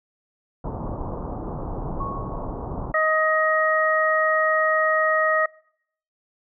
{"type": "low-pass noise", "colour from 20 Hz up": "pink", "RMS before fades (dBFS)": -30, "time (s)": [0.64, 2.92], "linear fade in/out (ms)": 5, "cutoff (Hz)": 1100, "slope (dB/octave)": 48}
{"type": "tone with exponential decay", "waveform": "sine", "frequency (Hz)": 1103, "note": "C#6", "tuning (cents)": -9, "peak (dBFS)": -26, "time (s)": [2, 2.88], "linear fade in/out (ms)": 5, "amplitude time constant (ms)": 190}
{"type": "harmonic tone", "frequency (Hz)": 628, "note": "D#5", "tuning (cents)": 16, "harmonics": [1, 2, 3], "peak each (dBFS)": [-22, -22, -22], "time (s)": [2.94, 5.46], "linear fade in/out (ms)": 5}
{"effects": ["noise-tail reverb RT60 0.7 s tail -25 dB re dry"]}